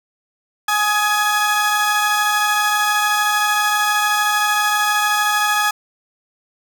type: tone cluster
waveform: 35% pulse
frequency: 836 / 1253 / 1685 Hz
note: G#5 / D#6 / G#6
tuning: +11 / +12 / +25 cents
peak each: -18 dBFS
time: 0.68-5.71 s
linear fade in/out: 5 ms
effects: none